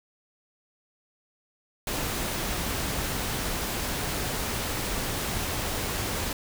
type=noise; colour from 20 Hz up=pink; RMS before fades=-30 dBFS; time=1.87-6.33 s; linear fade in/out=2 ms; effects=none